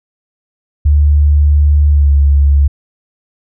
sine tone with pitch glide, 73.42 to 70.76 Hz, D2 to C#2, 0 to +36 cents, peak -5 dBFS, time 0.85-2.68 s, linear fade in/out 10 ms, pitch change -64 cents, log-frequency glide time 1.9-2.11 s, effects none

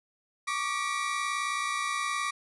30% pulse tone cluster, 1125 / 1184 / 1928 Hz, C#6 / D6 / B6, +25 / +14 / -42 cents, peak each -31 / -29 / -33 dBFS, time 0.47-2.31 s, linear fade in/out 10 ms, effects resampled to 24000 Hz

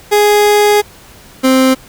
30% pulse tone pair in turn, 415.3 / 261.6 Hz, G#4 / C4, 0 / 0 cents, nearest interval minor sixth, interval 800 cents, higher first, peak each -4 dBFS, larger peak neither, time 0.11-0.82 / 1.43-1.75 s, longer first, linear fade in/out 20 ms, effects pink hiss -39 dBFS RMS until 1.88 s

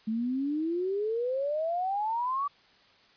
sine exponential sweep, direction up, 215 to 1162 Hz, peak -27 dBFS, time 0.07-2.48 s, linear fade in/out 10 ms, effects white hiss -60 dBFS RMS until 3.16 s + resampled to 11025 Hz

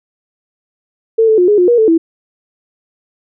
sine tone with pitch steps, 448.9 / 437.8 / 358.1 / 416.3 / 357.5 / 477.9 / 440 / 329 Hz, A4 / A4 / F4 / G#4 / F4 / A#4 / A4 / E4, +35 / -9 / +43 / +4 / +41 / +43 / 0 / -3 cents, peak -6 dBFS, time 1.18-1.98 s, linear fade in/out 10 ms, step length 100 ms, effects none

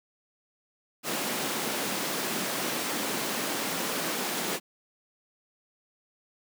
pink high-pass noise, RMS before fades -31 dBFS, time 1.03-4.6 s, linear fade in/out 50 ms, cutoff 190 Hz, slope 24 dB/octave, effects none

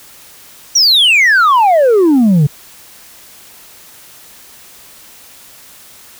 sine exponential sweep, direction down, 5920 to 137.5 Hz, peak -3 dBFS, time 0.75-2.47 s, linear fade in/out 10 ms, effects tanh soft clip ceiling -5 dBFS + white hiss -39 dBFS RMS until 6.19 s

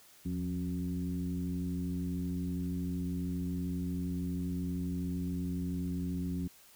sine tone with frequency modulation, 176.8 Hz, F3, 22 cents sharp, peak -32 dBFS, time 0.25-6.48 s, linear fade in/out 10 ms, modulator 92.7 Hz, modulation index 1.1, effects white hiss -59 dBFS RMS until 6.75 s

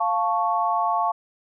sine chord, F augmented, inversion none, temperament equal, 698.5 / 880 / 1108.7 Hz, F5 / A5 / C#6, 0 / 0 / 0 cents, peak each -24 dBFS, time 0-1.12 s, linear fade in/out 10 ms, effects none

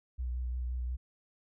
sine tone with vibrato, 61.74 Hz, B1, in tune, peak -32 dBFS, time 0.18-0.97 s, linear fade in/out 20 ms, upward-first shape sine, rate 5.7 Hz, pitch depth 25 cents each way, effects none

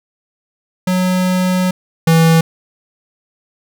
square tone pair in turn, 183.6 / 163.57 Hz, F#3 / E3, -13 / -13 cents, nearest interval major second, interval 200 cents, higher first, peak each -13 / -8 dBFS, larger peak second, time 0.87-1.71 / 2.07-2.41 s, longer first, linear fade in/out 5 ms, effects none

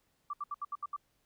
sine tone bursts, 1168 Hz, D6, 10 cents flat, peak -34 dBFS, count 7, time 0.3-0.964 s, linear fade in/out 5 ms, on 34 ms, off 71 ms, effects pink hiss -75 dBFS RMS until 1.25 s

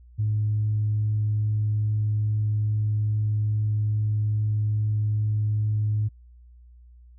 sine tone, 106.4 Hz, G#2, 42 cents sharp, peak -20 dBFS, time 0.18-6.09 s, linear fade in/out 20 ms, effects tanh soft clip ceiling -16 dBFS + added 60 Hz sine -47 dBFS peak until 7.18 s

